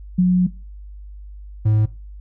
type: tone pair in turn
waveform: sine / triangle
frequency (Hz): 181.3 / 107.8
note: F#3 / A2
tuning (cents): -35 / -35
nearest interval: major sixth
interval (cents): 900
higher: first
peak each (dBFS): -11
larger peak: neither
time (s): 0.18-0.47 / 1.65-1.86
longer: first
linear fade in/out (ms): 10
effects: noise-tail reverb RT60 0.3 s tail -20 dB re dry + added 50 Hz sine -34 dBFS peak until 2.2 s